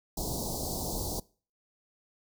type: band-stop noise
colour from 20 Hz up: pink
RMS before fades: -34 dBFS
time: 0.17-1.2 s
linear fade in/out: 5 ms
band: 910 to 4200 Hz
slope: 48 dB/octave
effects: noise-tail reverb RT60 0.4 s tail -23 dB re dry